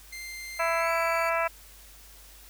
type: tone with pitch glide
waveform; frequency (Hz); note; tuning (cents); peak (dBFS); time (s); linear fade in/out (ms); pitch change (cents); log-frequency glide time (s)
sawtooth; 2093 to 2282; C7 to C#7; 0 to +50; -34; 0.12-1.3; 10; +150; 0.79-0.91
type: harmonic tone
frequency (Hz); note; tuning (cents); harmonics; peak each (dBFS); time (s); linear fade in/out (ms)
332; E4; +12; 2 / 3 / 4 / 5 / 6 / 7 / 8; -28 / -31 / -30 / -35 / -36 / -34 / -37; 0.59-1.48; 10
effects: added 50 Hz sine -52 dBFS peak until 2.49 s + white hiss -52 dBFS RMS until 2.49 s